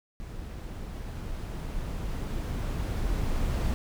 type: noise with level ramp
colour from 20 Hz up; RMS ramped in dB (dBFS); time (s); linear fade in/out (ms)
brown; -39 to -27; 0.2-3.74; 0
effects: none